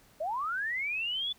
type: linear sweep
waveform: sine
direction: up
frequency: 579 to 3498 Hz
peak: -30 dBFS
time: 0.2-1.33 s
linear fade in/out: 10 ms
effects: pink hiss -61 dBFS RMS until 1.38 s